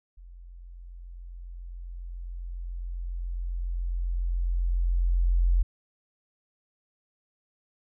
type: tone with level ramp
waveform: sine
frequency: 43.65 Hz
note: F1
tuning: in tune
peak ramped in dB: -44 to -18 dBFS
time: 0.17-5.63 s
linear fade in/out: 10 ms
effects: none